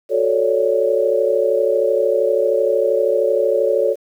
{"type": "chord", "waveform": "sine", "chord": "D major seventh", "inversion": "first", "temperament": "equal", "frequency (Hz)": [370, 440, 554.4, 587.3], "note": ["F#4", "A4", "C#5", "D5"], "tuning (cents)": [0, 0, 0, 0], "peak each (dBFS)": [-22, -18, -17, -23], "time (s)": [0.09, 3.96], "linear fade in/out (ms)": 50, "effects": ["8-bit"]}